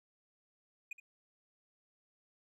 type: tone with echo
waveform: triangle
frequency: 2461 Hz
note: D#7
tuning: 20 cents flat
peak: -38 dBFS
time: 0.91-0.93 s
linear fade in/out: 5 ms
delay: 70 ms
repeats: 1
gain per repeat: -12 dB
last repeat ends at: 1 s
effects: none